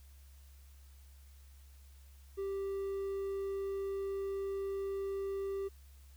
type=tone; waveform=triangle; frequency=392 Hz; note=G4; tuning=in tune; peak=-33 dBFS; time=2.37-5.69 s; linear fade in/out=20 ms; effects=added 68 Hz sine -54 dBFS peak until 6.16 s + white hiss -67 dBFS RMS until 6.16 s